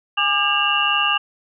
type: tone cluster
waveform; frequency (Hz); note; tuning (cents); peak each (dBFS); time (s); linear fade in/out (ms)
sine; 823 / 1197 / 1616 / 2742 / 2886; G#5 / D6 / G#6 / F7 / F#7; -16 / +33 / -48 / -32 / -44; -26 / -21 / -26 / -21 / -21; 0.17-1.18; 10
effects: none